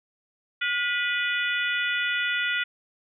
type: harmonic tone with a mistuned harmonic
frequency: 492.8 Hz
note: B4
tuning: 4 cents flat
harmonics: 3 / 4 / 5 / 6 / 7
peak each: -27 / -29 / -31 / -33 / -34 dBFS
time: 0.61-2.64 s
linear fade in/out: 10 ms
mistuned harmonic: 3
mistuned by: -51 cents
effects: none